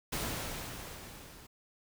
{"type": "noise with level ramp", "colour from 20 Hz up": "pink", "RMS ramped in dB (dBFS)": [-34, -54], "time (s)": [0.12, 1.47], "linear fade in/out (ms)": 10, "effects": []}